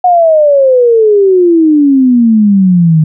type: exponential sweep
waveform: sine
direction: down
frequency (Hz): 734 to 153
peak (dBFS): -3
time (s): 0.04-3.04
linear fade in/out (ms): 5
effects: none